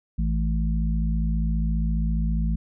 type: harmonic tone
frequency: 54.8 Hz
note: A1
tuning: 6 cents flat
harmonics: 1 / 3 / 4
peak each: -22 / -27 / -31 dBFS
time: 0.18-2.56 s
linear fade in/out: 10 ms
effects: none